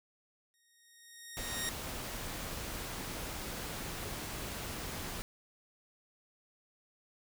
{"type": "tone with exponential growth", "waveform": "10% pulse", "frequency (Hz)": 1864.7, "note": "A#6", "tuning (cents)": 0, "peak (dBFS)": -24, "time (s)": [0.54, 1.69], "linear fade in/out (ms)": 0, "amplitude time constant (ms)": 250}
{"type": "noise", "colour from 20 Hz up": "pink", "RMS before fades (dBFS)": -41, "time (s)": [1.37, 5.22], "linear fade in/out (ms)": 0}
{"effects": []}